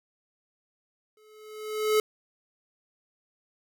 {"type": "tone with exponential growth", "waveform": "square", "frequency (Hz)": 429.5, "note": "A4", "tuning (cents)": -42, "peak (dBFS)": -19, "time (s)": [1.17, 2], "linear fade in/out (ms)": 2, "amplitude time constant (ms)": 180, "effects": []}